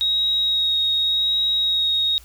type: tone with vibrato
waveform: sine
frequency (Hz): 3779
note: A#7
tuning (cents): +23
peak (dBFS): -17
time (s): 0.01-2.18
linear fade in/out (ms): 0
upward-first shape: sine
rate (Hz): 0.88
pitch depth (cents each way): 13
effects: added 60 Hz sine -45 dBFS peak until 2.24 s + white hiss -50 dBFS RMS until 2.24 s